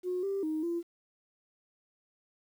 sine tone with pitch steps, 362.7 / 393.3 / 312.3 / 341 Hz, F#4 / G4 / D#4 / F4, -34 / +6 / +7 / -41 cents, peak -29 dBFS, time 0.03-0.83 s, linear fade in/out 50 ms, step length 200 ms, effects tanh soft clip ceiling -25 dBFS + 10-bit

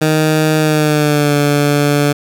15% pulse tone with pitch glide, 155.56 to 145.14 Hz, D#3 to D3, 0 to -20 cents, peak -4 dBFS, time 0.01-2.13 s, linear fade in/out 10 ms, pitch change -120 cents, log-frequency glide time 0.58-1.35 s, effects none

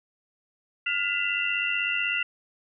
sine tone cluster, 1419 / 2002 / 2682 / 2778 Hz, F6 / B6 / E7 / F7, +27 / +23 / +29 / -10 cents, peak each -31 / -31 / -30 / -28 dBFS, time 0.86-2.23 s, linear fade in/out 5 ms, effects none

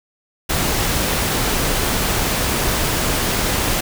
pink noise, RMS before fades -19 dBFS, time 0.49-3.81 s, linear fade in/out 10 ms, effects none

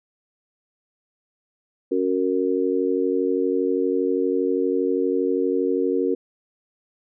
sine chord, F# major, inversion second, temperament just, 277.5 / 370 / 462.5 Hz, C#4 / F#4 / A#4, +2 / 0 / -14 cents, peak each -24 / -23 / -23 dBFS, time 1.91-6.15 s, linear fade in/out 10 ms, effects none

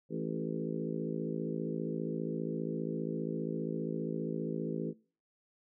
harmonic tone with a mistuned harmonic, 55 Hz, A1, in tune, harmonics 3 / 4 / 5 / 6 / 7 / 8 / 9, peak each -39 / -40 / -41 / -42 / -42 / -43 / -44 dBFS, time 0.09-4.94 s, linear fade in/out 50 ms, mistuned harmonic 7, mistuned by +21 cents, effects noise-tail reverb RT60 0.4 s tail -22 dB re dry

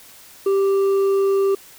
sine tone with hard clipping, 392 Hz, G4, in tune, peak -16 dBFS, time 0.46-1.55 s, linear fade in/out 5 ms, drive 4 dB, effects white hiss -45 dBFS RMS until 1.78 s

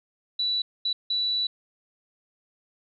sine tone bursts at uneven times, 3949 Hz, B7, 1 cent flat, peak -23 dBFS, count 3, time 0.39-0.62 / 0.85-0.93 / 1.1-1.47 s, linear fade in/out 5 ms, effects none

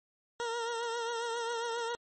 20% pulse tone with vibrato, 466.2 Hz, A#4, in tune, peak -28 dBFS, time 0.4-1.95 s, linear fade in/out 0 ms, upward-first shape triangle, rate 7.4 Hz, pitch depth 54 cents each way, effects MP3 32 kbps

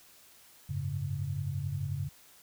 sine chord, F# suspended second, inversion none, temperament equal with one note detuned, 92.5 / 103.83 / 139.56 Hz, F#2 / G#2 / C#3, 0 / 0 / +12 cents, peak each -37 / -37 / -34 dBFS, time 0.69-2.09 s, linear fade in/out 10 ms, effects white hiss -58 dBFS RMS until 2.42 s

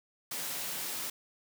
white high-pass noise, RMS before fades -37 dBFS, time 0.31-1.1 s, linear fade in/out 5 ms, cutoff 110 Hz, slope 96 dB/octave, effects none

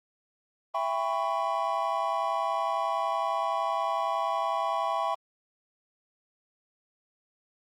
triangle chord, C# half-diminished seventh, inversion first, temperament just, 665.2 / 798.3 / 997.9 / 1108.7 Hz, E5 / G5 / B5 / C#6, +16 / +31 / +18 / 0 cents, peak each -30 dBFS, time 0.74-5.15 s, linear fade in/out 10 ms, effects Opus 24 kbps

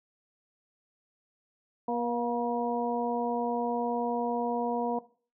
harmonic tone with a mistuned harmonic, 239.4 Hz, A#3, 46 cents sharp, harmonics 1 / 2 / 3 / 4, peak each -33 / -33 / -33 / -33 dBFS, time 1.88-4.99 s, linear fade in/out 5 ms, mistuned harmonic 3, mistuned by -23 cents, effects noise-tail reverb RT60 0.4 s tail -17 dB re dry

